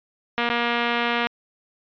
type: tone with dropouts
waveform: 5% pulse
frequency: 237.2 Hz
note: A#3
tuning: 30 cents sharp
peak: -9 dBFS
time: 0.38-1.27 s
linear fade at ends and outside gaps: 0 ms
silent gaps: 0.491-0.499 s
effects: resampled to 11025 Hz